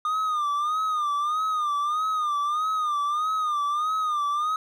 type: tone with vibrato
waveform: triangle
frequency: 1217 Hz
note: D#6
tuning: 39 cents flat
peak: -21 dBFS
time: 0.05-4.56 s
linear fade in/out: 2 ms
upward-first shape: sine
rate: 1.6 Hz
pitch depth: 88 cents each way
effects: none